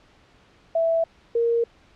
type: tone pair in turn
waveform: sine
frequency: 659.3 / 466.2 Hz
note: E5 / A#4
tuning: 0 / 0 cents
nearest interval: tritone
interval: 600 cents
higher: first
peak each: -18 dBFS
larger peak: neither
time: 0.75-1.04 / 1.35-1.64 s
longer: neither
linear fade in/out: 5 ms
effects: pink hiss -56 dBFS RMS until 1.95 s + low-pass 4000 Hz 12 dB/octave